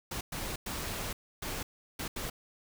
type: noise bursts at uneven times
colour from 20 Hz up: pink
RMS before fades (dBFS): -37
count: 6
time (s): 0.11-0.21 / 0.32-0.56 / 0.66-1.13 / 1.42-1.63 / 1.99-2.08 / 2.16-2.3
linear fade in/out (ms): 5
effects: none